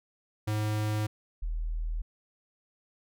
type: tone pair in turn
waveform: square / sine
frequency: 106.7 / 40.06 Hz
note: G#2 / E1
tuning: +47 / -49 cents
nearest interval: octave + perfect fourth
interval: 1696 cents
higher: first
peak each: -28 / -29 dBFS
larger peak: first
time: 0.47-1.07 / 1.42-2.02 s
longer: neither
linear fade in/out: 10 ms
effects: none